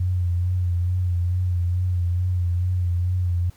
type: tone with vibrato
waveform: sine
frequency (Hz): 89.3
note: F2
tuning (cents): +39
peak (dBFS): -19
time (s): 0-3.5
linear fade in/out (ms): 5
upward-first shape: sine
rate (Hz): 2.3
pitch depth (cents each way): 39
effects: pink hiss -56 dBFS RMS until 3.56 s